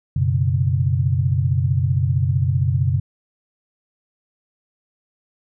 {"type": "chord", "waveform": "sine", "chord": "F# suspended fourth", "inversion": "none", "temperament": "just", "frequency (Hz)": [92.5, 123.33, 138.75], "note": ["F#2", "B2", "C#3"], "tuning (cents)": [0, -2, 2], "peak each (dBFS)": -20, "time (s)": [0.16, 3], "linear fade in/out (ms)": 5, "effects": []}